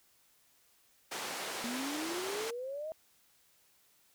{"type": "band-pass noise", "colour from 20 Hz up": "pink", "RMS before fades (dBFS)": -40, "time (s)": [1.11, 2.51], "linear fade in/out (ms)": 10, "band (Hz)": [420, 10000], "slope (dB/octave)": 12}
{"type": "exponential sweep", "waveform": "sine", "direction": "up", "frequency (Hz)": [232.1, 647], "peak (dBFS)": -37, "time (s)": [1.64, 2.92], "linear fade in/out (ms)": 0}
{"effects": ["white hiss -68 dBFS RMS until 4.14 s"]}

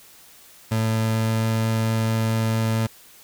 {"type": "tone with pitch glide", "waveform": "30% pulse", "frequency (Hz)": [111.3, 111.94], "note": ["A2", "A2"], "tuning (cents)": [20, 30], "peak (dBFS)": -17, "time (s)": [0.71, 2.87], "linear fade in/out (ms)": 10, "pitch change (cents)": 10, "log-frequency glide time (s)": [0.99, 1.54], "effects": ["white hiss -49 dBFS RMS until 3.23 s"]}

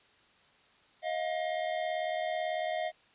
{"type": "tone pair together", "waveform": "square", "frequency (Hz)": [632, 710.1], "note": ["D#5", "F5"], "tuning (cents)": [27, 29], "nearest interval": "major second", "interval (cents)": 202, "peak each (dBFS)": [-34, -35], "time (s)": [1.02, 2.92], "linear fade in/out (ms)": 50, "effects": ["white hiss -63 dBFS RMS until 3.14 s", "resampled to 8000 Hz"]}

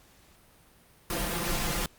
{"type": "noise with comb filter", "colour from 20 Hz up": "pink", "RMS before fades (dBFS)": -30, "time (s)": [1.1, 1.86], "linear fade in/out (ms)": 2, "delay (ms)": 5.8, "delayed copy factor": 0.8, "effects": ["pink hiss -59 dBFS RMS until 1.98 s", "Opus 48 kbps"]}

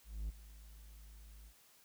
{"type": "tone with ADSR envelope", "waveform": "triangle", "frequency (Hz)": 53, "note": "G#1", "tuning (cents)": 36, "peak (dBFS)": -34, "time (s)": [0.04, 1.54], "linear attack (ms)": 250, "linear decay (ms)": 19, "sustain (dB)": -17, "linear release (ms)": 72, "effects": ["white hiss -66 dBFS RMS until 1.84 s"]}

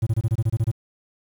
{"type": "tone bursts", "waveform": "triangle", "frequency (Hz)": 111.8, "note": "A2", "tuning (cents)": 28, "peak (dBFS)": -15, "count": 10, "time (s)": [0.02, 0.715], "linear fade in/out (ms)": 10, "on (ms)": 47, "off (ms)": 25, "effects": ["8-bit"]}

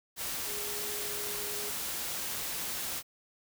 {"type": "tone in noise", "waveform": "sine", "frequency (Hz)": 415.3, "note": "G#4", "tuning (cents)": 0, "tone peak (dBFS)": -43, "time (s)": [0.45, 1.73], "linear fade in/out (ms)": 50, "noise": "white", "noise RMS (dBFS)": -36, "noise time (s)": [0.16, 3.03], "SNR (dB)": -10, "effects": []}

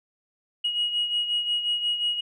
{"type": "beating tone pair", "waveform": "sine", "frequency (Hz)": [2894, 2899.6], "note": ["F#7", "F#7"], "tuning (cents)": [-39, -36], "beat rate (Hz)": 5.6, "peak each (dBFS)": [-23, -30], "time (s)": [0.64, 2.21], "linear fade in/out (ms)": 10, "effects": ["tanh soft clip ceiling -18 dBFS"]}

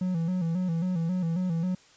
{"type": "tone with vibrato", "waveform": "triangle", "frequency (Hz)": 174.1, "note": "F3", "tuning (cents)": -5, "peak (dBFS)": -23, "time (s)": [0.01, 1.75], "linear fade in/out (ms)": 5, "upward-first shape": "square", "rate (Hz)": 3.7, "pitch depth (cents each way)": 91, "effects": ["white hiss -57 dBFS RMS until 1.96 s", "resampled to 16000 Hz"]}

